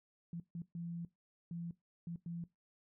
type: tone bursts at uneven times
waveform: sine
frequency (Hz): 170.1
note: F3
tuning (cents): -45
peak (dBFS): -40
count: 6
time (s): 0.33-0.4 / 0.55-0.62 / 0.75-1.05 / 1.51-1.71 / 2.07-2.16 / 2.26-2.44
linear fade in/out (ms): 2
effects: noise-tail reverb RT60 0.2 s tail -19 dB re dry